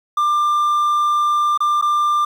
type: tone with dropouts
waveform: triangle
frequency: 1191 Hz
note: D6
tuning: 24 cents sharp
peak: -12 dBFS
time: 0.17-2.25 s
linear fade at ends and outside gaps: 5 ms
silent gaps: 1.576-1.604 / 1.814-1.823 s
effects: 8-bit